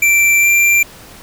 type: tone with pitch glide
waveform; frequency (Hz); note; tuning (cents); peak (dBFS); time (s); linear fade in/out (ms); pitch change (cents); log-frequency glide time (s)
square; 2346 to 2366; D7 to D7; -2 to +12; -9; 0.02-0.83; 5; +14; 0.4-0.48
effects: pink hiss -38 dBFS RMS until 1.22 s